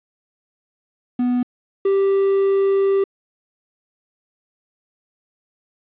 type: tone pair in turn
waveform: triangle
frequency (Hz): 246.9 / 391.9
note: B3 / G4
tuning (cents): 0 / 0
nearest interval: minor sixth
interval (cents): 800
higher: second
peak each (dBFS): -14 / -12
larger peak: second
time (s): 1.19-1.43 / 1.85-3.04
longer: second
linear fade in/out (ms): 5
effects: resampled to 8000 Hz + 8-bit